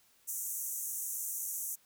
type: band-pass noise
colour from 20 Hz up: white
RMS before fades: -38 dBFS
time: 0.27-1.76 s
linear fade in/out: 20 ms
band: 6000 to 16000 Hz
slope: 96 dB/octave
effects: white hiss -67 dBFS RMS until 1.85 s